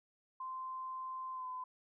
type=tone with pitch glide; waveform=sine; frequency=1039 to 1016.4 Hz; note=C6 to B5; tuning=-12 to +49 cents; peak=-40 dBFS; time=0.4-1.64 s; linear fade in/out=5 ms; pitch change=-39 cents; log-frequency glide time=1.33-1.47 s; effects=none